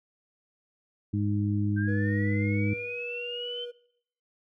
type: harmonic tone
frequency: 103 Hz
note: G#2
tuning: 14 cents flat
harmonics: 1 / 2 / 3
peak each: -27 / -30 / -32 dBFS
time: 1.13-2.74 s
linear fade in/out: 10 ms
type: linear sweep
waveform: sine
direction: up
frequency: 1552 to 3108 Hz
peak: -34 dBFS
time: 1.76-3.66 s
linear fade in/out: 20 ms
type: tone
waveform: triangle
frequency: 482.7 Hz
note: B4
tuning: 40 cents flat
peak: -34 dBFS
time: 1.87-3.72 s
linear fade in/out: 20 ms
effects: noise-tail reverb RT60 0.7 s tail -22 dB re dry